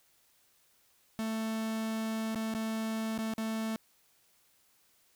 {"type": "tone with dropouts", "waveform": "45% pulse", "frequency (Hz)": 221.5, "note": "A3", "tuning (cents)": 12, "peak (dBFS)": -32, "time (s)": [1.19, 3.76], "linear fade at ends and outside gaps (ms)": 0, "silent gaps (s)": [[2.347, 2.357], [2.539, 2.549], [3.178, 3.188], [3.337, 3.381]], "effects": ["white hiss -68 dBFS RMS until 5.15 s"]}